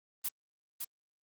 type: noise with echo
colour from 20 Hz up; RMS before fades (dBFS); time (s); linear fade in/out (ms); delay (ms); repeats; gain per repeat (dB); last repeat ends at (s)
blue; -34; 0.24-0.29; 10; 560; 1; -4; 0.85
effects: Opus 24 kbps